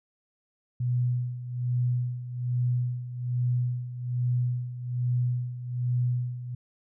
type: tone with tremolo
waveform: sine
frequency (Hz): 123.3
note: B2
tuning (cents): -2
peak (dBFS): -22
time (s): 0.8-6.55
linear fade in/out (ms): 5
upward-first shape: sine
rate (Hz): 1.2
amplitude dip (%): 75
effects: none